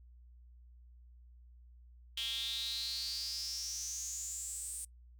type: tone with high-pass filter sweep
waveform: square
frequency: 123.47 Hz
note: B2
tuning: in tune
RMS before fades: -40 dBFS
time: 2.17-4.85 s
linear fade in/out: 5 ms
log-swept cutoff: 3200 to 8800 Hz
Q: 9.1
effects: noise-tail reverb RT60 0.1 s tail -23 dB re dry + added 60 Hz sine -55 dBFS peak until 5.19 s